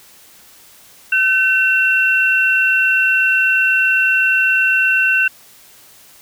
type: tone pair together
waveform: sine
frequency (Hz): 1525.7 / 2717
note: G6 / F7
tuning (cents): -47 / -48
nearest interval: minor seventh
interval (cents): 999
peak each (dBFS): -14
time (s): 1.12-5.28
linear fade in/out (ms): 5
effects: white hiss -45 dBFS RMS until 6.21 s